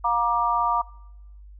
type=harmonic tone; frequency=236.4 Hz; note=A#3; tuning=24 cents sharp; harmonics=3 / 4 / 5; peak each=-27 / -22 / -23 dBFS; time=0.04-0.82 s; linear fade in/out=10 ms; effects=noise-tail reverb RT60 0.9 s tail -24 dB re dry + added 50 Hz sine -42 dBFS peak until 1.59 s